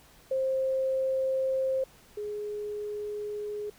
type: tone pair in turn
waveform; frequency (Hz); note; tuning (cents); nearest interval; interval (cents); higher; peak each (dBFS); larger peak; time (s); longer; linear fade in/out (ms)
sine; 528 / 417.4; C5 / G#4; +16 / +9; major third; 407; first; -25 / -32; first; 0.31-1.84 / 2.17-3.7; neither; 5
effects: pink hiss -57 dBFS RMS until 3.78 s